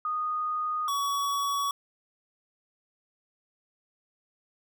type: tone pair in turn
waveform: sine / square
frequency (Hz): 1236 / 1127.7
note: D#6 / C#6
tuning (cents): -12 / +29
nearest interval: major second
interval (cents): 159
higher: first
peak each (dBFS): -27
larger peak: neither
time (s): 0.05-0.88 / 0.88-1.71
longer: neither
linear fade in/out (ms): 2
effects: none